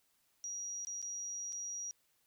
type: tone with dropouts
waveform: sine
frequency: 5750 Hz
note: F8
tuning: 50 cents sharp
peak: -39 dBFS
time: 0.44-1.91 s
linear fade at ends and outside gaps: 0 ms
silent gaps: 0.849-0.87 / 1.017-1.026 / 1.524-1.529 s
effects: white hiss -75 dBFS RMS until 2.26 s